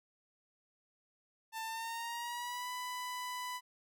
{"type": "tone with pitch glide", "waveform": "sawtooth", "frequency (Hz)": [892, 995.5], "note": ["A5", "B5"], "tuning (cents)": [23, 14], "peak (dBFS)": -35, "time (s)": [1.52, 3.61], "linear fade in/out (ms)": 50, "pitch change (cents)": 191, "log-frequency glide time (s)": [1.64, 2.7], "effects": []}